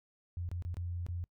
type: tone with dropouts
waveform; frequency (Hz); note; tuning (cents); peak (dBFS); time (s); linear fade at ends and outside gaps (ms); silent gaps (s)
sine; 87.3; F2; 0; -35; 0.37-1.24; 0; 0.49-0.515 / 0.623-0.65 / 0.743-0.769 / 1.065-1.086
effects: noise-tail reverb RT60 0.1 s tail -26 dB re dry